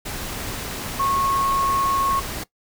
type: tone in noise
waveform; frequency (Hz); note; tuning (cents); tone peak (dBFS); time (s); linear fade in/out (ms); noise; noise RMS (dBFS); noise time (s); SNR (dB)
sine; 1095; C#6; -22; -19; 0.99-2.2; 10; pink; -30; 0.05-2.44; +8
effects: noise-tail reverb RT60 0.1 s tail -19 dB re dry